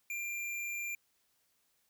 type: tone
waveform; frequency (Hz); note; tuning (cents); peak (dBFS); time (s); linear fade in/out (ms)
square; 2381; D7; +23; -37; 0.1-0.95; 2
effects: white hiss -75 dBFS RMS until 1.89 s